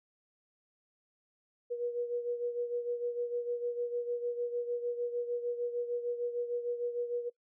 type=beating tone pair; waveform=sine; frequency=480.1 / 486.7 Hz; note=B4 / B4; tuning=-49 / -25 cents; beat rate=6.6 Hz; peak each=-33 / -39 dBFS; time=1.7-7.3 s; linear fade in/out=20 ms; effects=noise-tail reverb RT60 0.1 s tail -21 dB re dry